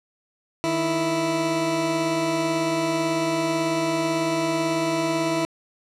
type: tone pair together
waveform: 20% pulse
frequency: 155.74 / 329.6 Hz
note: D#3 / E4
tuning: +2 / 0 cents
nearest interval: octave + minor second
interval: 1298 cents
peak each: -25 / -17 dBFS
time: 0.64-5.45 s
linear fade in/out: 0 ms
effects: low-pass 9000 Hz 12 dB/octave